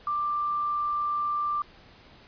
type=tone; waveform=sine; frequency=1182 Hz; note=D6; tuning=11 cents sharp; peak=-25 dBFS; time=0.07-1.62 s; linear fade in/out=2 ms; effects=pink hiss -53 dBFS RMS until 2.27 s + resampled to 11025 Hz